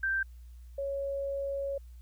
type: tone pair in turn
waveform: sine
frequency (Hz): 1568 / 554.4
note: G6 / C#5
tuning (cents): 0 / 0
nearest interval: octave + tritone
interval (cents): 1800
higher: first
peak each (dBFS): -27 / -31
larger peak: first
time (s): 0.03-0.23 / 0.78-1.78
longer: second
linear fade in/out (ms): 5
effects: added 60 Hz sine -46 dBFS peak until 2.01 s + white hiss -70 dBFS RMS until 2.01 s